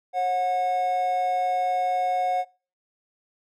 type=tone pair together; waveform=triangle; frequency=542 / 730.2 Hz; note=C#5 / F#5; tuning=-39 / -23 cents; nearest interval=perfect fourth; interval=516 cents; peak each=-28 / -20 dBFS; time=0.13-2.45 s; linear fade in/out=50 ms; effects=noise-tail reverb RT60 0.4 s tail -25 dB re dry